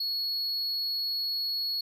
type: tone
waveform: triangle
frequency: 4354 Hz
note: C#8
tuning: 32 cents flat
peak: -27 dBFS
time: 0-1.81 s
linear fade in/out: 5 ms
effects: none